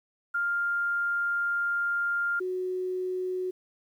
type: tone pair in turn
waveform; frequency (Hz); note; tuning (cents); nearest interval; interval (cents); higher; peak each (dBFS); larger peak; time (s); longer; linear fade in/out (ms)
sine; 1400 / 368.3; F6 / F#4; +4 / -8; octave + major seventh; 2312; first; -25 / -28; first; 0.34-2.4 / 2.4-3.51; first; 10
effects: 10-bit